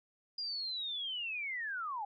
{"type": "linear sweep", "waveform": "sine", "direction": "down", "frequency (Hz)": [4881, 784], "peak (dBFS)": -36, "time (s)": [0.38, 2.05], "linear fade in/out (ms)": 5, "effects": []}